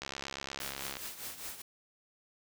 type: click train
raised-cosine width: 0.2 ms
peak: -21 dBFS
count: 66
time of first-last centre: 0.02-0.969 s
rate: 68.5 Hz
type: noise with tremolo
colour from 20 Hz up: white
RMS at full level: -40 dBFS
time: 0.6-1.62 s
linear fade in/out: 5 ms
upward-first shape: triangle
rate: 4.9 Hz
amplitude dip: 75%
effects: none